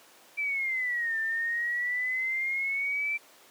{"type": "exponential two-way sweep", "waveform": "sine", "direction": "down then up", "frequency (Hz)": [2342, 1781, 2342], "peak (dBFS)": -27, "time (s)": [0.37, 3.18], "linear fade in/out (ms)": 20, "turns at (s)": 1.19, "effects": ["pink hiss -55 dBFS RMS until 3.5 s", "high-pass 400 Hz 12 dB/octave"]}